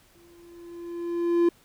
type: tone with exponential growth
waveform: triangle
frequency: 343.2 Hz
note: F4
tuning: 30 cents flat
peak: -14 dBFS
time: 0.15-1.49 s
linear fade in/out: 5 ms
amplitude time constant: 290 ms
effects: pink hiss -59 dBFS RMS until 1.64 s